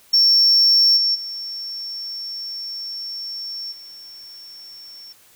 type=tone with level steps; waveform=sine; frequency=5450 Hz; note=F8; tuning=43 cents flat; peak=-9 / -15 / -27 / -37 dBFS; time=0.13-5.13 s; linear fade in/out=10 ms; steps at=0.96 / 1.14 / 3.71 s; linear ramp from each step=20 ms; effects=tanh soft clip ceiling -9 dBFS + white hiss -52 dBFS RMS until 5.35 s